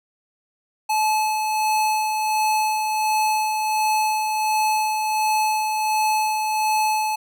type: tone with tremolo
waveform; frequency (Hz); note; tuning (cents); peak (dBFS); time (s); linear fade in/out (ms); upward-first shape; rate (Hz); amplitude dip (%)
square; 862; A5; -36; -18; 0.89-7.16; 10; sine; 1.4; 35
effects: none